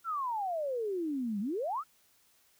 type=exponential two-way sweep; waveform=sine; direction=down then up; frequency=1396.9 to 193.7 to 1396.9 Hz; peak=-31 dBFS; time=0.04-1.84 s; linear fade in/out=50 ms; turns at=1.4 s; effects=white hiss -67 dBFS RMS until 2.59 s